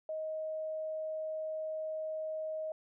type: tone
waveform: sine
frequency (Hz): 628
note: D#5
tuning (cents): +16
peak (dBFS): -35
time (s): 0.09-2.72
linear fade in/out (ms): 2
effects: none